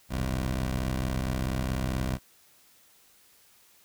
15% pulse tone pair together, 40.56 / 64.5 Hz, E1 / C2, -27 / -24 cents, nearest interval minor sixth, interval 803 cents, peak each -29 / -22 dBFS, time 0.09-2.19 s, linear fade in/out 50 ms, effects white hiss -60 dBFS RMS until 3.84 s

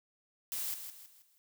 blue noise with echo, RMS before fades -37 dBFS, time 0.52-0.74 s, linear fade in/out 0 ms, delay 160 ms, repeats 4, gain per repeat -8 dB, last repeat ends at 1.38 s, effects none

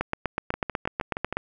two click trains, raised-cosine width 0.5 ms, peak -14 / -10 dBFS, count 6 / 12, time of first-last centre 0.54-1.326 / 0.01-1.37 s, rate 6.36 / 8.09 Hz, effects none

